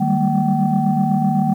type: tone cluster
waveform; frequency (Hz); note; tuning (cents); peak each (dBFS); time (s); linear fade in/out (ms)
sine; 154.3 / 193.7 / 201.6 / 230.4 / 765; D#3 / G3 / G3 / A#3 / G5; -14 / -20 / +49 / -20 / -42; -20; 0-1.54; 10
effects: tanh soft clip ceiling -6 dBFS + 8-bit